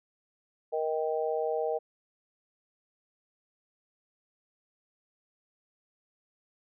harmonic tone, 156.8 Hz, D#3, 14 cents sharp, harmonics 3 / 4 / 5, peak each -30 / -32 / -35 dBFS, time 0.72-1.79 s, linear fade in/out 20 ms, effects none

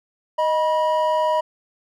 triangle tone pair together, 622.3 / 971.3 Hz, D#5 / B5, 0 / -29 cents, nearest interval minor sixth, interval 771 cents, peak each -18 dBFS, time 0.38-1.41 s, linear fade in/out 10 ms, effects none

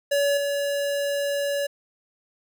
square tone with level steps, 568 Hz, C#5, 42 cents sharp, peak -20 / -24 dBFS, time 0.11-1.67 s, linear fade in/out 10 ms, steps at 0.37 s, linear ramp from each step 5 ms, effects none

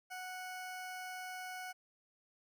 20% pulse tone, 738 Hz, F#5, 5 cents flat, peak -38 dBFS, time 0.1-1.73 s, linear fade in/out 20 ms, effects none

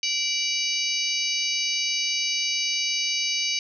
harmonic tone with a mistuned harmonic, 771 Hz, G5, 29 cents flat, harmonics 3 / 4 / 5 / 6 / 7 / 8, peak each -30 / -29 / -33 / -29 / -33 / -30 dBFS, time 0.03-3.59 s, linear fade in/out 2 ms, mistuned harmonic 4, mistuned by -97 cents, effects none

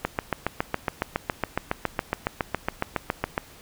click train, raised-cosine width 0.5 ms, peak -8 dBFS, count 25, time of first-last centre 0.05-3.379 s, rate 7.21 Hz, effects pink hiss -49 dBFS RMS until 3.61 s

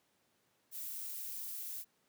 violet noise, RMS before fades -43 dBFS, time 0.71-1.85 s, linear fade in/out 50 ms, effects pink hiss -75 dBFS RMS until 2.08 s + high-pass 150 Hz 12 dB/octave

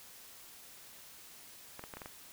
clicks, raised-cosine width 0.5 ms, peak -29 dBFS, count 6, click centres 1.794 / 1.839 / 1.938 / 1.97 / 2.018 / 2.059 s, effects white hiss -54 dBFS RMS until 2.32 s

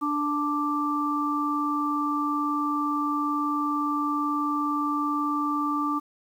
harmonic tone, 293.7 Hz, D4, in tune, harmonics 1 / 3 / 4, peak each -27 / -35 / -26 dBFS, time 0.01-6 s, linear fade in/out 20 ms, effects 9-bit

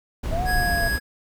brown noise, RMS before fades -25 dBFS, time 0.23-0.99 s, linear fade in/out 10 ms
sine exponential two-way sweep, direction up then down, 630 to 740 to 677 Hz, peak -25 dBFS, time 0.31-0.89 s, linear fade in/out 20 ms, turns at 0.43 s
square tone, 1661.2 Hz, G#6, in tune, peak -24 dBFS, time 0.45-1 s, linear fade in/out 50 ms
effects none

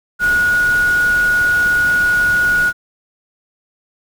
sine tone in noise, 1452 Hz, F#6, 33 cents flat, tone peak -11 dBFS, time 0.19-2.73 s, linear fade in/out 50 ms, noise pink, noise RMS -28 dBFS, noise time 0.19-2.73 s, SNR +14 dB, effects none

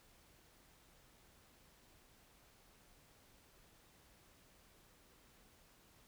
silence, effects pink hiss -67 dBFS RMS until 6.07 s

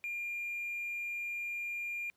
triangle tone with hard clipping, 2400 Hz, D7, 37 cents sharp, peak -36 dBFS, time 0.04-2.1 s, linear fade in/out 0 ms, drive 4 dB, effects pink hiss -75 dBFS RMS until 2.16 s + high-pass 80 Hz 12 dB/octave

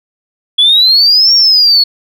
sine exponential two-way sweep, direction up then down, 3368 to 5588 to 4343 Hz, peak -3 dBFS, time 0.58-1.84 s, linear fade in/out 10 ms, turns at 1.34 s, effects tanh soft clip ceiling 0 dBFS

